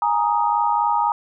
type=chord; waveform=sine; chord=Ab suspended second; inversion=none; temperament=just; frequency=830.6 / 934.4 / 1245.9 Hz; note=Ab5 / Bb5 / Eb6; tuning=0 / +4 / +2 cents; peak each=-21 / -19 / -24 dBFS; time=0.02-1.12 s; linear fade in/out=2 ms; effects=none